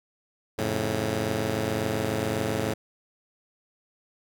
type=chord; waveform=10% pulse; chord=F augmented; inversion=none; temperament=just; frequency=87.31 / 109.13 / 136.42 Hz; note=F2 / A2 / C#3; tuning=0 / -14 / -27 cents; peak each=-25 / -20 / -24 dBFS; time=0.58-2.74 s; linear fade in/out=10 ms; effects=none